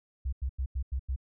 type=tone bursts; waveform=sine; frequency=65.41 Hz; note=C2; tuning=in tune; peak=-28 dBFS; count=6; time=0.25-1.162 s; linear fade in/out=10 ms; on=77 ms; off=90 ms; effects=none